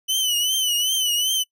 sawtooth tone with vibrato, 3000 Hz, F#7, 23 cents sharp, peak -16 dBFS, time 0.08-1.44 s, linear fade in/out 20 ms, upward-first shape triangle, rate 2.6 Hz, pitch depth 96 cents each way, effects noise-tail reverb RT60 0.1 s tail -24 dB re dry

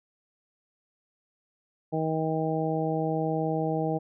harmonic tone, 158.8 Hz, D#3, 36 cents sharp, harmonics 1 / 2 / 3 / 4 / 5, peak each -30 / -31 / -31 / -33 / -33 dBFS, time 1.92-3.99 s, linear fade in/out 20 ms, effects none

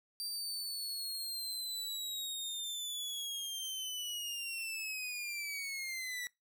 sawtooth linear sweep, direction down, 4699 to 1943 Hz, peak -35 dBFS, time 0.2-6.27 s, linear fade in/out 0 ms, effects noise-tail reverb RT60 0.2 s tail -22 dB re dry

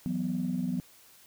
sine chord, E suspended second, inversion none, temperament just, 164.81 / 185.42 / 247.2 Hz, E3 / F#3 / B3, 0 / +4 / +2 cents, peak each -35 / -31 / -31 dBFS, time 0.06-0.8 s, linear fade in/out 0 ms, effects tanh soft clip ceiling -21 dBFS + white hiss -57 dBFS RMS until 1.26 s

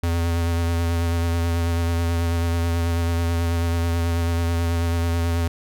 square tone with vibrato, 84.5 Hz, E2, 43 cents sharp, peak -20 dBFS, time 0.03-5.48 s, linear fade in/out 5 ms, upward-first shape sine, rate 9.2 Hz, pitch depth 21 cents each way, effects none

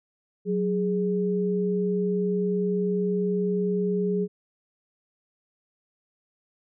sine tone pair together, 184.6 / 414.9 Hz, F#3 / G#4, -4 / -2 cents, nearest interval octave + major second, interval 1402 cents, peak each -25 / -25 dBFS, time 0.45-4.28 s, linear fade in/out 50 ms, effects none

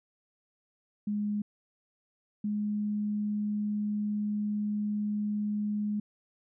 sine tone pair in turn, 207.7 / 208.8 Hz, G#3 / G#3, 0 / +10 cents, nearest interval unison, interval 10 cents, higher second, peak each -28 dBFS, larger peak neither, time 1.07-1.42 / 2.44-6 s, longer second, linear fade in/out 5 ms, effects none

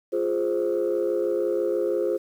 sine chord, F minor, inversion none, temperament equal, 349.2 / 415.3 / 523.3 Hz, F4 / Ab4 / C5, 0 / 0 / 0 cents, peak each -25 dBFS, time 0.12-2.18 s, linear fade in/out 20 ms, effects tanh soft clip ceiling -16 dBFS + 9-bit

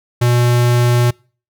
square tone, 121.2 Hz, B2, 32 cents flat, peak -11 dBFS, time 0.21-1.11 s, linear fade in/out 10 ms, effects noise-tail reverb RT60 0.4 s tail -26 dB re dry

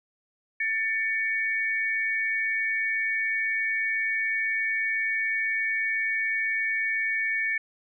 sine tone pair together, 1777 / 2246 Hz, A6 / C#7, +17 / +22 cents, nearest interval major third, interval 405 cents, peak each -27 dBFS, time 0.6-7.58 s, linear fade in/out 5 ms, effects none

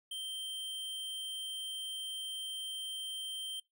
square tone, 3136 Hz, G7, in tune, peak -39 dBFS, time 0.11-3.6 s, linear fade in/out 5 ms, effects noise-tail reverb RT60 0.2 s tail -24 dB re dry

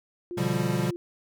sine tone with vibrato, 349.2 Hz, F4, in tune, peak -32 dBFS, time 0.31-0.96 s, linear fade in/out 0 ms, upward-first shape sine, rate 7.4 Hz, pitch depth 16 cents each way
square chord, G dominant seventh, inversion first, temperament equal with one note detuned, 123.47 / 144.31 / 174.61 / 196 Hz, B2 / D3 / F3 / G3, 0 / -30 / 0 / 0 cents, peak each -31 dBFS, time 0.37-0.91 s, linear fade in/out 10 ms
effects none

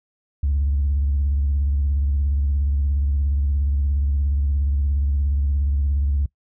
sine tone with vibrato, 70.5 Hz, C#2, 30 cents sharp, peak -16 dBFS, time 0.43-6.26 s, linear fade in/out 5 ms, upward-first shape sine, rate 17 Hz, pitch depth 99 cents each way, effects noise-tail reverb RT60 0.1 s tail -22 dB re dry + tanh soft clip ceiling -14 dBFS

